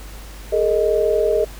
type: chord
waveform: sine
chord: Ab suspended second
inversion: none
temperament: equal with one note detuned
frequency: 415.3 / 455.8 / 622.3 Hz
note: Ab4 / Bb4 / Eb5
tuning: 0 / -39 / 0 cents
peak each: -19 / -19 / -19 dBFS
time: 0.52-1.45 s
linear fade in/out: 10 ms
effects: added 50 Hz sine -34 dBFS peak until 1.59 s + pink hiss -41 dBFS RMS until 1.59 s